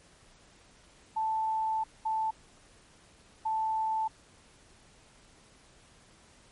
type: tone bursts at uneven times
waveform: sine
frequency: 880 Hz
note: A5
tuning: in tune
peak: -27 dBFS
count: 3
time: 1.16-1.84 / 2.05-2.31 / 3.45-4.08 s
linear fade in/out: 10 ms
effects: pink hiss -59 dBFS RMS until 6.51 s + MP3 48 kbps